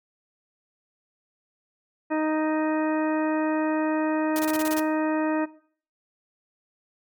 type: harmonic tone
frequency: 311.1 Hz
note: D#4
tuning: in tune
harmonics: 1 / 2 / 3 / 4 / 5 / 6 / 8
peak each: -24 / -28 / -31 / -37 / -39 / -37 / -42 dBFS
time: 2.1-5.46 s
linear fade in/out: 20 ms
type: noise bursts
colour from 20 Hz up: white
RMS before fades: -32 dBFS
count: 8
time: 4.36-4.796 s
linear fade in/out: 0 ms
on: 30 ms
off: 28 ms
effects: noise-tail reverb RT60 0.5 s tail -18 dB re dry + MP3 96 kbps